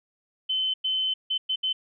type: tone bursts at uneven times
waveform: sine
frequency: 3058 Hz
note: G7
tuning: 44 cents flat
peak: -23 dBFS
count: 5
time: 0.49-0.74 / 0.84-1.14 / 1.3-1.38 / 1.49-1.56 / 1.63-1.73 s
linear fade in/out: 10 ms
effects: none